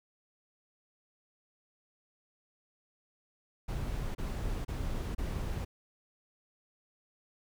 brown noise bursts, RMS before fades -35 dBFS, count 4, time 3.68-5.65 s, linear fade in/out 10 ms, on 470 ms, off 30 ms, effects none

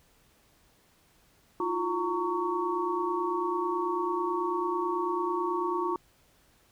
sine tone cluster, 324.8 / 353.9 / 919 / 1120 Hz, E4 / F4 / A#5 / C#6, -26 / +23 / -25 / +18 cents, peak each -38 / -30 / -33 / -32 dBFS, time 1.6-5.96 s, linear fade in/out 2 ms, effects pink hiss -64 dBFS RMS until 6.71 s

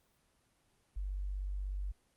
sine tone, 48.25 Hz, G1, 27 cents flat, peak -35 dBFS, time 0.96-1.92 s, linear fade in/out 10 ms, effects pink hiss -73 dBFS RMS until 2.16 s + Opus 24 kbps

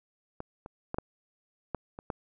clicks, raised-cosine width 1 ms, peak -23 / -28 / -19 / -16 / -17 / -27 / -18 dBFS, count 7, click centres 0.404 / 0.661 / 0.944 / 0.985 / 1.747 / 1.989 / 2.102 s, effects none

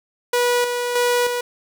sawtooth tone with tremolo, 486.9 Hz, B4, 25 cents flat, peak -12 dBFS, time 0.33-1.41 s, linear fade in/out 5 ms, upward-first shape square, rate 1.6 Hz, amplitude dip 45%, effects none

